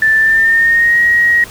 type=tone with pitch glide; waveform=sine; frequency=1765 to 1891.7 Hz; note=A6 to A#6; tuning=+5 to +25 cents; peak=-7 dBFS; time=0.02-1.44 s; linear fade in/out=2 ms; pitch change=+120 cents; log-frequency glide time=0.18-1.01 s; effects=pink hiss -33 dBFS RMS until 1.5 s